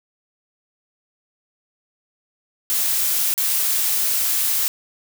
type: noise with dropouts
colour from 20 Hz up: blue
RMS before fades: -20 dBFS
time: 2.7-4.68 s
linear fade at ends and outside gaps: 0 ms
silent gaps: 3.34-3.378 s
effects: none